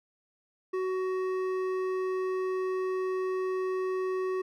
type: tone with hard clipping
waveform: sine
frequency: 373.5 Hz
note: F#4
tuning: 16 cents sharp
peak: -30 dBFS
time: 0.73-4.42 s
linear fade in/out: 10 ms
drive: 10 dB
effects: none